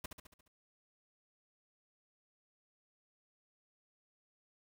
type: noise with echo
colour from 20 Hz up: pink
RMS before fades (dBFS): -42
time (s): 0.04-0.06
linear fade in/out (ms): 5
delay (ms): 70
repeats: 6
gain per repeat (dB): -5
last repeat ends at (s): 0.48
effects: none